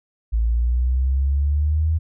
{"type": "exponential sweep", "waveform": "sine", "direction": "up", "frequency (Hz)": [55, 81.3], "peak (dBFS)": -16, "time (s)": [0.32, 1.99], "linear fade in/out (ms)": 20, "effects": []}